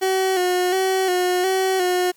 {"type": "tone with vibrato", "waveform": "30% pulse", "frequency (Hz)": 370, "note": "F#4", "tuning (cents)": 0, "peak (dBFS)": -15, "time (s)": [0.01, 2.12], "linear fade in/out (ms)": 20, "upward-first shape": "square", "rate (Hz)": 1.4, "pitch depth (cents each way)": 41, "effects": ["white hiss -58 dBFS RMS until 2.16 s"]}